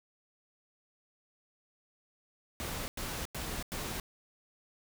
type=noise bursts; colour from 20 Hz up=pink; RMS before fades=-38 dBFS; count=4; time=2.6-3.999 s; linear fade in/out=0 ms; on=280 ms; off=93 ms; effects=none